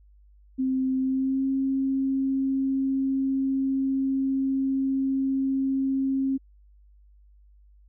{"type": "tone with pitch glide", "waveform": "sine", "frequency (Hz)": [261.6, 268.5], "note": ["C4", "C4"], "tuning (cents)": [0, 45], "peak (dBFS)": -22, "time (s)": [0.58, 6.38], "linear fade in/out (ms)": 20, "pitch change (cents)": 45, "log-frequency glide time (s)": [0.99, 1.46], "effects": ["added 50 Hz sine -52 dBFS peak until 7.88 s"]}